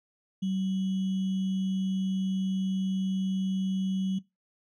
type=tone with sample-and-hold; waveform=sine; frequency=190 Hz; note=F#3; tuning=46 cents sharp; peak=-26 dBFS; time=0.42-4.19 s; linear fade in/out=10 ms; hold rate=3150 Hz; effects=noise-tail reverb RT60 0.2 s tail -19 dB re dry + low-pass 5000 Hz 12 dB/octave